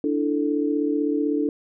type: chord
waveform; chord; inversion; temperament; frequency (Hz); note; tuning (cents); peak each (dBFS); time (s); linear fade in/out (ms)
sine; D suspended second; none; equal; 293.7 / 329.6 / 440; D4 / E4 / A4; 0 / 0 / 0; -22 / -27 / -26; 0.04-1.49; 2
effects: none